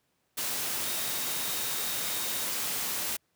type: tone in noise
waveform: sine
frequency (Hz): 3729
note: A#7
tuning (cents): 0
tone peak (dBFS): -42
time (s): 0.83-2.45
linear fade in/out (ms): 10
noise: white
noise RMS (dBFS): -32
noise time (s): 0.37-3.17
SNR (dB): -13
effects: pink hiss -74 dBFS RMS until 3.35 s + high-pass 100 Hz 12 dB/octave